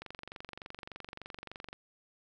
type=click train; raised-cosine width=0.3 ms; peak=-27 dBFS; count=41; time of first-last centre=0.02-1.729 s; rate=23.4 Hz; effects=none